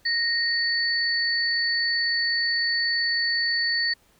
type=tone pair together; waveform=sine; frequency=1864.7 / 4481 Hz; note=A#6 / C#8; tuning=0 / +18 cents; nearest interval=octave + minor third; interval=1518 cents; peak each=-24 dBFS; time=0.05-3.94 s; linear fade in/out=10 ms; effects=pink hiss -61 dBFS RMS until 4.19 s